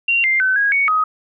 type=tone with pitch steps; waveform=sine; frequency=2760 / 2098 / 1523 / 1645 / 2229 / 1259 Hz; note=F7 / C7 / F#6 / G#6 / C#7 / D#6; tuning=-21 / +4 / +50 / -17 / +9 / +20 cents; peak=-13 dBFS; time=0.08-1.04 s; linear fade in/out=5 ms; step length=160 ms; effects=none